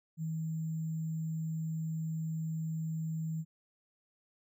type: tone with sample-and-hold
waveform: sine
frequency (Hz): 160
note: D#3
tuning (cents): +49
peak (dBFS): -33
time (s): 0.17-3.45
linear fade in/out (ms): 50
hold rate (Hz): 7350
effects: none